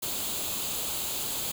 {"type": "noise with comb filter", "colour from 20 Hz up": "white", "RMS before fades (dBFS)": -32, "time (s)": [0.02, 1.52], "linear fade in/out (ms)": 10, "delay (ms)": 0.27, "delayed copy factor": 0.6, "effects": []}